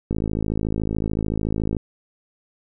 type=click train; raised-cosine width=3 ms; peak=-11 dBFS; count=90; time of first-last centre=0.11-1.767 s; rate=53.7 Hz; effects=none